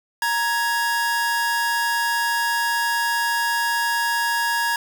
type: tone pair together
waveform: 45% pulse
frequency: 935 / 1666 Hz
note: A#5 / G#6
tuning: +5 / +5 cents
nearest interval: minor seventh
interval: 1000 cents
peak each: -23 / -22 dBFS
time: 0.22-4.76 s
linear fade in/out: 2 ms
effects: none